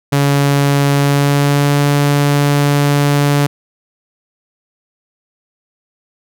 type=tone with pitch glide; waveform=sawtooth; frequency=141.4 to 143.71 Hz; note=C#3 to D3; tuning=+35 to -37 cents; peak=-6 dBFS; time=0.12-3.47 s; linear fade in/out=10 ms; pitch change=+28 cents; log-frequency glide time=0.93-1.82 s; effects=none